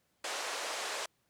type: band-pass noise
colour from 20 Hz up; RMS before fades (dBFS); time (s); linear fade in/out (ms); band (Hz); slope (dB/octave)
pink; -38; 0.24-1.06; 5; 470 to 8600; 24
effects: pink hiss -75 dBFS RMS until 1.29 s + high-pass 80 Hz 12 dB/octave